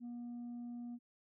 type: tone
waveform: sine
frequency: 240 Hz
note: B3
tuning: 49 cents flat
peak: -40 dBFS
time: 0-0.99 s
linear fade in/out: 50 ms
effects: tanh soft clip ceiling -42 dBFS